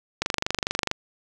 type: click train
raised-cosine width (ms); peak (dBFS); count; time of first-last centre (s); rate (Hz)
0.2; -6; 18; 0.22-0.914; 24.5
effects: none